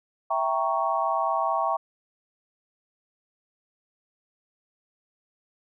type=chord; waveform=sine; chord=E diminished seventh; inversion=none; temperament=equal; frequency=659.3 / 784 / 932.3 / 1108.7 Hz; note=E5 / G5 / Bb5 / Db6; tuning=0 / 0 / 0 / 0 cents; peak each=-28 / -28 / -29 / -27 dBFS; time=0.3-1.77 s; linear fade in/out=10 ms; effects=none